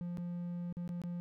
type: tone with dropouts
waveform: triangle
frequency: 174.61 Hz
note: F3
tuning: in tune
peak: -35 dBFS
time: 0.01-1.2 s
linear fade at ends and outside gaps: 0 ms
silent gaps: 0.172-0.182 / 0.726-0.769 / 0.877-0.891 / 1.017-1.037 s
effects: none